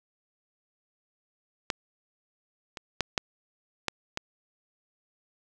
clicks, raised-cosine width 0.2 ms, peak -9 / -20 / -8 / -7 / -9 / -13 dBFS, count 6, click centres 1.702 / 2.772 / 3.007 / 3.178 / 3.883 / 4.174 s, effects none

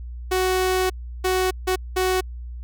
sawtooth tone bursts at uneven times, 371.5 Hz, F#4, 7 cents sharp, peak -15 dBFS, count 4, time 0.31-0.9 / 1.24-1.51 / 1.67-1.76 / 1.96-2.21 s, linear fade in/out 10 ms, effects added 60 Hz sine -31 dBFS peak until 2.63 s

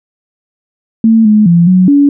sine tone with pitch steps, 224.3 / 212.5 / 171 / 184.2 / 284.6 Hz, A3 / G#3 / F3 / F#3 / C#4, +34 / +40 / -36 / -7 / +46 cents, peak -3 dBFS, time 1.04-2.09 s, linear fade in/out 2 ms, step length 210 ms, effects none

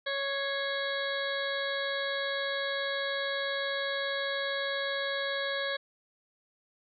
harmonic tone with a mistuned harmonic, 554.4 Hz, C#5, in tune, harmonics 1 / 2 / 3 / 4 / 6 / 7 / 8, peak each -34 / -41 / -34 / -42 / -40 / -39 / -45 dBFS, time 0.06-5.77 s, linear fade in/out 10 ms, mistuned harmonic 4, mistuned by -41 cents, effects none

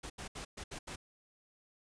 pink noise bursts at uneven times, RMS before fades -44 dBFS, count 6, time 0.03-0.1 / 0.18-0.28 / 0.35-0.45 / 0.57-0.64 / 0.71-0.79 / 0.87-0.96 s, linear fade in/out 10 ms, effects resampled to 22050 Hz

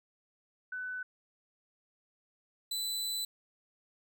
sine / sawtooth tone pair in turn, 1500 / 3995 Hz, F#6 / B7, +23 / +19 cents, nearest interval octave + perfect fourth, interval 1696 cents, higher second, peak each -36 / -30 dBFS, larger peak second, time 0.72-1.03 / 2.71-3.25 s, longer second, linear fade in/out 5 ms, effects none

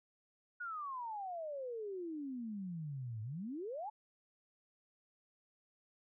sine exponential two-way sweep, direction down then up, 1474 to 105.1 to 889 Hz, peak -40 dBFS, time 0.6-3.9 s, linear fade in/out 10 ms, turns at 3.22 s, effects none

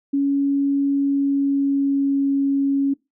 sine tone with pitch glide, 279.3 to 276.7 Hz, C#4 to C#4, +13 to -3 cents, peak -16 dBFS, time 0.13-2.94 s, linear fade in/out 10 ms, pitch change -16 cents, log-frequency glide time 0.89-2.32 s, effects noise-tail reverb RT60 0.2 s tail -21 dB re dry

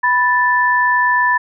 sine tone pair together, 987 / 1758.6 Hz, B5 / A6, -1 / -1 cents, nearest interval minor seventh, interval 1000 cents, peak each -14 dBFS, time 0.03-1.38 s, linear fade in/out 10 ms, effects none

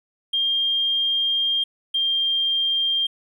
triangle tone pair in turn, 3206 / 3192 Hz, G7 / G7, +38 / +31 cents, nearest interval unison, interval 7 cents, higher first, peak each -15 dBFS, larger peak neither, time 0.33-1.64 / 1.94-3.07 s, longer first, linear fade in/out 10 ms, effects tanh soft clip ceiling -17 dBFS

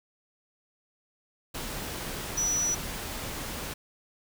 sine tone in noise, 5900 Hz, F#8, 6 cents flat, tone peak -25 dBFS, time 2.37-2.75 s, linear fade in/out 10 ms, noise pink, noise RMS -36 dBFS, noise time 1.54-3.74 s, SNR +8 dB, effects none

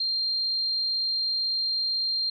sine tone, 4186 Hz, C8, in tune, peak -24 dBFS, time 0-2.3 s, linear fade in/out 5 ms, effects none

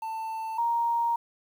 triangle / sine tone pair in turn, 890 / 935 Hz, A5 / A#5, +20 / +5 cents, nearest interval minor second, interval 85 cents, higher second, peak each -29 / -23 dBFS, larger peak second, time 0.02-0.58 / 0.58-1.16 s, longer second, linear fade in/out 5 ms, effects 9-bit

